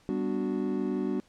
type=chord; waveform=triangle; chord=G major seventh; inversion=none; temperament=equal; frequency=196 / 246.9 / 293.7 / 370 Hz; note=G3 / B3 / D4 / F#4; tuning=0 / 0 / 0 / 0 cents; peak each=-31 dBFS; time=0.09-1.2 s; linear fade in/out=0 ms; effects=pink hiss -63 dBFS RMS until 1.28 s + low-pass 8000 Hz 12 dB/octave